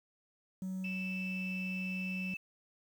triangle tone with pitch glide, 187.5 to 186.42 Hz, F#3 to F#3, +23 to +13 cents, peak -33 dBFS, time 0.62-2.34 s, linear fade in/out 2 ms, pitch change -10 cents, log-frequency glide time 0.99-1.52 s
sine tone, 2637 Hz, E7, in tune, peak -37 dBFS, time 0.84-2.37 s, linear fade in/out 5 ms
effects tanh soft clip ceiling -31 dBFS + 10-bit

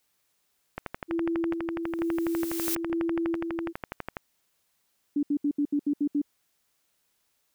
click train, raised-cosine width 0.5 ms, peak -17 dBFS, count 42, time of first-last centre 0.78-4.168 s, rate 12.1 Hz
sine tone with tremolo, 333.6 Hz, E4, 21 cents sharp, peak -25 dBFS, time 1.08-3.73 s, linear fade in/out 50 ms, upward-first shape square, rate 1.1 Hz, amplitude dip 40%
blue noise with exponential growth, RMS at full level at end -28 dBFS, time 1.83-2.75 s, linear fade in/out 1 ms, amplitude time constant 200 ms
sine tone bursts, 289.7 Hz, D4, 24 cents flat, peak -22 dBFS, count 8, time 5.16-6.217 s, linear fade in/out 5 ms, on 70 ms, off 71 ms
effects white hiss -73 dBFS RMS until 7.54 s

